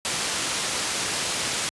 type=low-pass noise; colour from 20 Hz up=white; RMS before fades=-27 dBFS; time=0.05-1.69 s; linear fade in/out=0 ms; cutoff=8000 Hz; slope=12 dB/octave; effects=high-pass 80 Hz 12 dB/octave + resampled to 24000 Hz